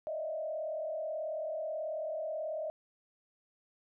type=tone with frequency modulation; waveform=sine; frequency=627 Hz; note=D#5; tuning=13 cents sharp; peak=-34 dBFS; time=0.07-2.7 s; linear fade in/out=0 ms; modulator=38.4 Hz; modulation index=0.92; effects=none